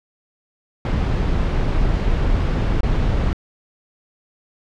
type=noise with dropouts; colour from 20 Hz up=brown; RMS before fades=-18 dBFS; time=0.85-3.33 s; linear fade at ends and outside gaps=1 ms; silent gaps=2.808-2.832 s; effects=low-pass 4000 Hz 12 dB/octave